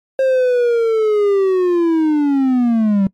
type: linear sweep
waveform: triangle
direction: down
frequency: 535 to 190.2 Hz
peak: -9 dBFS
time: 0.19-3.07 s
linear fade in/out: 2 ms
effects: noise-tail reverb RT60 0.1 s tail -22 dB re dry + MP3 64 kbps